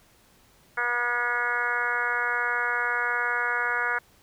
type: harmonic tone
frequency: 241.3 Hz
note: B3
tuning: 40 cents flat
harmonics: 2 / 3 / 4 / 5 / 6 / 7 / 8 / 9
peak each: -37 / -37 / -33 / -33 / -27 / -30 / -36 / -35 dBFS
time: 0.77-3.99 s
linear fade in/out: 10 ms
effects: pink hiss -59 dBFS RMS until 4.22 s